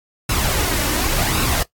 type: noise with flanger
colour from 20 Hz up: pink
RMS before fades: -19 dBFS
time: 0.29-1.63 s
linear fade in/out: 5 ms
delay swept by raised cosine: 0.76 to 3.46 ms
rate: 0.9 Hz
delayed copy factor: +0.5
effects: noise-tail reverb RT60 0.1 s tail -17 dB re dry + AAC 64 kbps